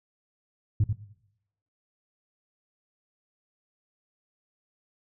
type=tone with echo; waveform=sine; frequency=103.83 Hz; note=G#2; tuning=in tune; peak=-17 dBFS; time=0.8-0.84 s; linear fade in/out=5 ms; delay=89 ms; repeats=1; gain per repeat=-6 dB; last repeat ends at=0.929 s; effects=noise-tail reverb RT60 0.8 s tail -17 dB re dry + tanh soft clip ceiling -16 dBFS